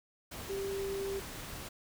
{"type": "tone in noise", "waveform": "sine", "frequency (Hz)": 392.5, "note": "G4", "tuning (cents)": 2, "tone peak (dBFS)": -34, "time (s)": [0.49, 1.2], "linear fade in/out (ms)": 10, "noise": "pink", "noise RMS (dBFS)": -44, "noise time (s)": [0.31, 1.69], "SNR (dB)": 7, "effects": []}